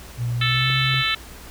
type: tone with pitch glide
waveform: sine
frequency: 120 to 132.38 Hz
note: B2 to C3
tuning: -49 to +21 cents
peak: -21 dBFS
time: 0.17-1.04 s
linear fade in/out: 50 ms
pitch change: +170 cents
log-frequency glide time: 0.37-0.72 s
type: harmonic tone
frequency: 440 Hz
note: A4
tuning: in tune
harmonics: 3 / 4 / 5 / 6 / 7 / 8 / 9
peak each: -27 / -27 / -27 / -27 / -27 / -27 / -27 dBFS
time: 0.41-1.15 s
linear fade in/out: 5 ms
type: clicks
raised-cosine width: 2 ms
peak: -24 dBFS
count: 2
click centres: 0.701 / 0.943 s
effects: added 60 Hz sine -42 dBFS peak until 1.5 s + pink hiss -42 dBFS RMS until 1.5 s